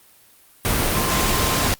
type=tone in noise; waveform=sine; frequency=1046.5 Hz; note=C6; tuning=in tune; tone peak=-28 dBFS; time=0.95-1.67 s; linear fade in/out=0 ms; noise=pink; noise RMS=-20 dBFS; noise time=0.65-1.74 s; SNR=-11 dB; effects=white hiss -52 dBFS RMS until 1.79 s + Opus 32 kbps